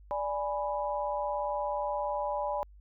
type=chord; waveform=sine; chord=G# diminished; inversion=second; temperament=equal; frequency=587.3 / 830.6 / 987.8 Hz; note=D5 / G#5 / B5; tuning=0 / 0 / 0 cents; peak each=-33 / -34 / -35 dBFS; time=0.11-2.63 s; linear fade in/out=0 ms; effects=added 50 Hz sine -51 dBFS peak until 2.8 s